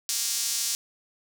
sawtooth tone with high-pass filter, 233.1 Hz, A#3, in tune, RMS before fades -28 dBFS, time 0.09-0.75 s, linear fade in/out 0 ms, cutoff 5900 Hz, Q 1.5, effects none

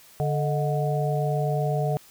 harmonic tone with a mistuned harmonic, 146.2 Hz, D3, 7 cents flat, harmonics 1 / 3 / 4 / 5, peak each -24 / -30 / -30 / -30 dBFS, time 0.2-1.97 s, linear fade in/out 0 ms, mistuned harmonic 4, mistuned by +110 cents, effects white hiss -52 dBFS RMS until 2.1 s

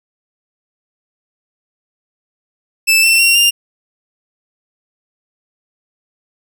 sawtooth tone with pitch steps, 2637 / 2689 / 2743 / 2797 Hz, E7 / E7 / F7 / F7, 0 / +34 / -32 / +2 cents, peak -5 dBFS, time 2.87-3.51 s, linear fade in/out 20 ms, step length 160 ms, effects none

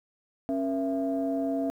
sine tone cluster, 273.6 / 472.9 / 668 Hz, C#4 / A#4 / E5, -23 / +25 / +23 cents, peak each -27 / -36 / -30 dBFS, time 0.49-1.7 s, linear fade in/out 0 ms, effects tanh soft clip ceiling -18 dBFS + 10-bit

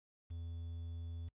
triangle tone with quantisation, 83.9 Hz, E2, 31 cents sharp, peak -40 dBFS, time 0.3-1.29 s, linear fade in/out 10 ms, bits 11, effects noise-tail reverb RT60 0.1 s tail -22 dB re dry + resampled to 8000 Hz

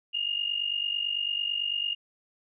sine tone pair together, 2820 / 2869 Hz, F7 / F7, +16 / +46 cents, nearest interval unison, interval 30 cents, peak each -29 / -31 dBFS, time 0.13-1.95 s, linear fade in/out 20 ms, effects none

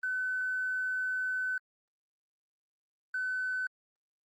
triangle tone pair in turn, 1512 / 1512 Hz, F#6 / F#6, +37 / +37 cents, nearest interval unison, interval 0 cents, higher neither, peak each -26 / -27 dBFS, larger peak first, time 0.03-1.58 / 3.14-3.67 s, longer first, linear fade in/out 5 ms, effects tanh soft clip ceiling -28 dBFS + Opus 32 kbps

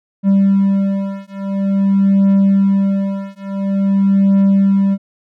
triangle beating tone pair, 196 / 196.48 Hz, G3 / G3, 0 / +4 cents, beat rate 0.48 Hz, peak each -12 dBFS, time 0.23-4.98 s, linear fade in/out 50 ms, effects none

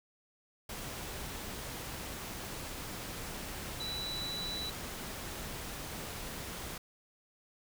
sine tone in noise, 3951 Hz, B7, in tune, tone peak -37 dBFS, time 3.8-4.7 s, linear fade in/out 5 ms, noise pink, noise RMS -42 dBFS, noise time 0.69-6.78 s, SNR +2 dB, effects none

